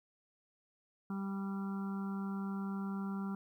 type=harmonic tone; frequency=196 Hz; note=G3; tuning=in tune; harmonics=1 / 2 / 4 / 5 / 6 / 7; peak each=-36 / -50 / -53 / -53 / -53 / -51 dBFS; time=1.1-3.35 s; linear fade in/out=2 ms; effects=12-bit